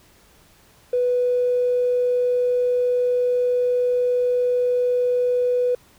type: tone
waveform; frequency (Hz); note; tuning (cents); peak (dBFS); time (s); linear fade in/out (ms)
triangle; 493.9; B4; 0; -13; 0.93-5.75; 5
effects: tanh soft clip ceiling -15 dBFS + pink hiss -54 dBFS RMS until 5.98 s